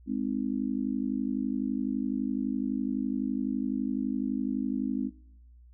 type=chord; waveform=sine; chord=Ab major; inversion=none; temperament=just; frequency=207.7 / 259.6 / 311.5 Hz; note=Ab3 / C4 / Eb4; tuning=0 / -13 / +2 cents; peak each=-32 / -30 / -36 dBFS; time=0.06-5.11 s; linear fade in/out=50 ms; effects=noise-tail reverb RT60 1.0 s tail -24 dB re dry + added 60 Hz sine -51 dBFS peak until 5.73 s